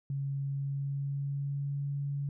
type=tone with pitch glide; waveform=sine; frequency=138.59 to 141.34 Hz; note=C#3 to C#3; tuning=0 to +34 cents; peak=-31 dBFS; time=0.1-2.29 s; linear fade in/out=2 ms; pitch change=+34 cents; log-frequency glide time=0.46-1.84 s; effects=none